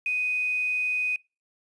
sine tone with quantisation, 2494 Hz, D#7, 3 cents sharp, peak -24 dBFS, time 0.06-1.16 s, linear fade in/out 2 ms, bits 8, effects noise-tail reverb RT60 0.3 s tail -26 dB re dry + resampled to 22050 Hz

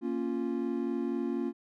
triangle chord, Bb minor, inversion none, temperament equal, 233.1 / 277.2 / 349.2 Hz, Bb3 / Db4 / F4, 0 / 0 / 0 cents, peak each -32 dBFS, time 0.01-1.53 s, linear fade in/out 50 ms, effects none

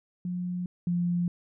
sine tone pair in turn, 178.8 / 174.72 Hz, F3 / F3, +41 / +1 cents, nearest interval unison, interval 40 cents, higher first, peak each -29 / -24 dBFS, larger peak second, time 0.25-0.66 / 0.87-1.28 s, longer neither, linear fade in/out 2 ms, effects none

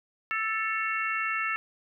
harmonic tone with a mistuned harmonic, 440 Hz, A4, in tune, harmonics 3 / 4 / 5 / 6, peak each -31 / -32 / -33 / -34 dBFS, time 0.31-1.56 s, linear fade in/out 0 ms, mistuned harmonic 6, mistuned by +51 cents, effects none

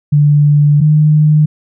sine tone pair in turn, 146.83 / 152.15 Hz, D3 / D#3, 0 / -38 cents, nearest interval minor second, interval 62 cents, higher second, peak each -5 dBFS, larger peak neither, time 0.12-0.81 / 0.81-1.46 s, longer first, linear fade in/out 10 ms, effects none

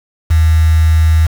sine tone with quantisation, 80 Hz, D#2, 49 cents sharp, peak -6 dBFS, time 0.3-1.27 s, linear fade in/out 10 ms, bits 4, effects none

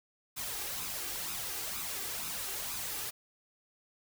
white noise with flanger, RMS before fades -38 dBFS, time 0.36-3.11 s, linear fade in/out 20 ms, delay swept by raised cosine 0.78 to 2.58 ms, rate 2.1 Hz, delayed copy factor +0.55, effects none

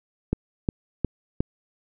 click train, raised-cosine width 3 ms, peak -9 dBFS, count 4, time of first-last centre 0.33-1.405 s, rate 2.79 Hz, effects none

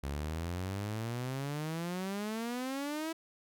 sawtooth exponential sweep, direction up, 68.2 to 329.6 Hz, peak -31 dBFS, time 0.03-3.13 s, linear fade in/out 10 ms, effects none

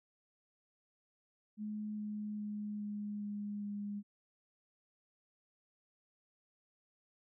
sine tone with pitch steps, 211.7 / 210.2 / 208.8 / 207.3 / 205.9 / 204.5 Hz, G#3 / G#3 / G#3 / G#3 / G#3 / G#3, +33 / +21 / +10 / -3 / -15 / -26 cents, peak -38 dBFS, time 1.57-4.03 s, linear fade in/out 50 ms, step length 410 ms, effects none

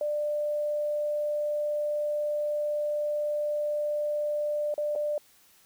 sine tone with dropouts, 594 Hz, D5, 20 cents sharp, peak -26 dBFS, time 0.01-5.18 s, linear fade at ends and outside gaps 2 ms, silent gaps 4.741-4.779 / 4.953-4.959 s, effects white hiss -60 dBFS RMS until 5.65 s

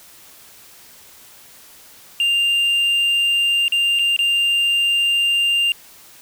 triangle tone with dropouts, 2794 Hz, F7, in tune, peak -13 dBFS, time 2.2-5.72 s, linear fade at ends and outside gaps 1 ms, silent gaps 3.681-3.722 / 3.989-3.993 / 4.164-4.19 s, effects white hiss -45 dBFS RMS until 6.21 s

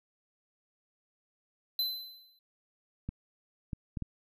square tone with exponential decay, 4043 Hz, B7, 40 cents sharp, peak -27 dBFS, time 1.79-2.39 s, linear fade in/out 2 ms, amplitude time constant 130 ms
clicks, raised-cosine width 5 ms, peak -23 dBFS, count 4, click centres 3.09 / 3.732 / 3.972 / 4.023 s
effects none

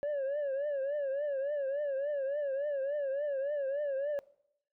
sine tone with vibrato, 563 Hz, C#5, 27 cents sharp, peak -28 dBFS, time 0.03-4.19 s, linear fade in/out 0 ms, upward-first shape triangle, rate 3.5 Hz, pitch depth 120 cents each way, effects noise-tail reverb RT60 0.7 s tail -22 dB re dry + tanh soft clip ceiling -30 dBFS

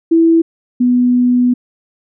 sine tone pair in turn, 329.6 / 246.9 Hz, E4 / B3, 0 / 0 cents, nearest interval perfect fourth, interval 500 cents, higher first, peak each -6 / -8 dBFS, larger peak first, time 0.11-0.42 / 0.8-1.54 s, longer second, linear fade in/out 10 ms, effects none

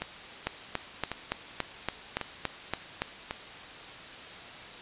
two click trains, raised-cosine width 0.3 ms, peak -16 / -12 dBFS, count 4 / 10, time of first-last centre 0.02-3.309 / 0.47-3.02 s, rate 0.912 / 3.53 Hz, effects white hiss -44 dBFS RMS until 4.81 s + resampled to 8000 Hz

